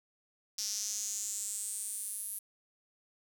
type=tone with high-pass filter sweep; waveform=sawtooth; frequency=207.7 Hz; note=G#3; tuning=in tune; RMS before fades=-38 dBFS; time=0.58-2.39 s; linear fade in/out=5 ms; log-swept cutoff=5500 to 11000 Hz; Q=5.4; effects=none